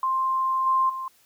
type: tone with level steps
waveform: sine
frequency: 1051 Hz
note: C6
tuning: 7 cents sharp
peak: -21 / -18 / -29 dBFS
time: 0.03-1.08 s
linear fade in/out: 2 ms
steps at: 0.66 / 0.89 s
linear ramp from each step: 10 ms
effects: white hiss -60 dBFS RMS until 1.25 s